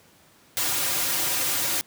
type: noise with comb filter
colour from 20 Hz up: white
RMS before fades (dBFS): -25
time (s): 0.57-1.81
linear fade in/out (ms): 0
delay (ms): 4.6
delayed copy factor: -0.9
effects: pink hiss -56 dBFS RMS until 1.86 s + high-pass 100 Hz 12 dB/octave